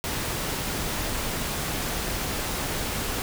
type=noise; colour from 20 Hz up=pink; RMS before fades=-29 dBFS; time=0.04-3.22 s; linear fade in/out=0 ms; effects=none